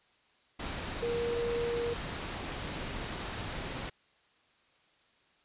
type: tone in noise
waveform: sine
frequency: 472.2 Hz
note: A#4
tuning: 22 cents sharp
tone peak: -30 dBFS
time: 1.02-1.94 s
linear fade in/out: 10 ms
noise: pink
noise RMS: -38 dBFS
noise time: 0.59-3.9 s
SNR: +5 dB
effects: white hiss -67 dBFS RMS until 5.44 s + resampled to 8000 Hz